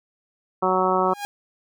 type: harmonic tone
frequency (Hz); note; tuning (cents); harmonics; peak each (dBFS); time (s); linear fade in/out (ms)
186; F#3; +9; 1 / 2 / 3 / 4 / 5 / 6 / 7; -29 / -24 / -26 / -25 / -25 / -25 / -26; 0.62-1.14; 10
type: tone with exponential growth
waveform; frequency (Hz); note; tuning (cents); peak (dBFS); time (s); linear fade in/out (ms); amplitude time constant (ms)
sawtooth; 816; G#5; -31; -21; 1.03-1.25; 0; 46
effects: none